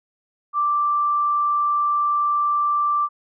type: tone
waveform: sine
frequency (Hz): 1174.7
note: D6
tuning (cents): 0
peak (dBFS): -17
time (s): 0.53-3.09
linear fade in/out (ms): 50
effects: none